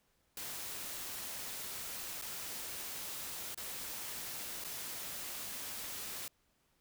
white noise with dropouts, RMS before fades -43 dBFS, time 0.37-6.28 s, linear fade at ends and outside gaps 2 ms, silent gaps 2.215-2.221 / 3.546-3.575 / 4.641-4.646 s, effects pink hiss -75 dBFS RMS until 6.8 s

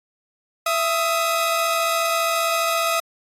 sawtooth tone pair together, 666.9 / 1259 Hz, E5 / D#6, +20 / +20 cents, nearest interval major seventh, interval 1100 cents, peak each -18 dBFS, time 0.66-3 s, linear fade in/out 5 ms, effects AAC 48 kbps

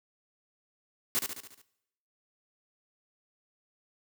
white noise with echo, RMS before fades -28 dBFS, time 1.15-1.19 s, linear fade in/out 0 ms, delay 71 ms, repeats 6, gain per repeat -5 dB, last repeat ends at 1.616 s, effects noise-tail reverb RT60 0.8 s tail -19 dB re dry

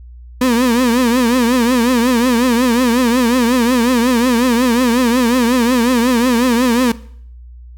35% pulse tone with vibrato, 243.3 Hz, B3, 26 cents flat, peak -9 dBFS, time 0.41-6.92 s, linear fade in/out 5 ms, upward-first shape triangle, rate 5.5 Hz, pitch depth 140 cents each way, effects noise-tail reverb RT60 0.6 s tail -19 dB re dry + added 60 Hz sine -33 dBFS peak until 7.77 s

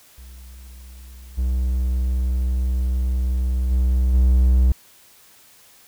triangle tone with level steps, 63 Hz, B1, 35 cents sharp, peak -36 / -16 / -13 / -10 dBFS, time 0.18-4.72 s, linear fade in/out 0 ms, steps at 1.37 / 3.7 / 4.13 s, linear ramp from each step 20 ms, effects white hiss -51 dBFS RMS until 5.87 s

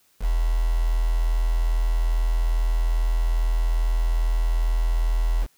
sine tone with quantisation, 41.2 Hz, E1, in tune, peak -18 dBFS, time 0.2-5.47 s, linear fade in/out 50 ms, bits 6, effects white hiss -62 dBFS RMS until 5.57 s

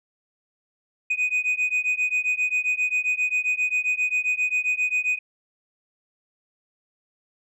sine beating tone pair, 2489 / 2496.5 Hz, D#7 / D#7, 0 / +5 cents, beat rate 7.5 Hz, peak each -22 / -22 dBFS, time 1.1-5.19 s, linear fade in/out 10 ms, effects tanh soft clip ceiling -18 dBFS

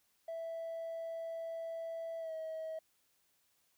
triangle tone with pitch glide, 659.3 to 639.4 Hz, E5 to D#5, 0 to +47 cents, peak -36 dBFS, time 0.28-2.79 s, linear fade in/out 5 ms, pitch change -53 cents, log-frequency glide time 2.19-2.33 s, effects tanh soft clip ceiling -35 dBFS + white hiss -75 dBFS RMS until 3.77 s

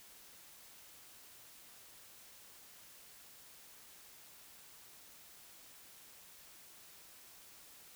silence, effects white hiss -58 dBFS RMS until 7.95 s

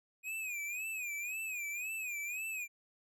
square tone with vibrato, 2478 Hz, D#7, 8 cents flat, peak -38 dBFS, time 0.23-2.68 s, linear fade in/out 50 ms, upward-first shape sine, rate 1.9 Hz, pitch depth 120 cents each way, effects none

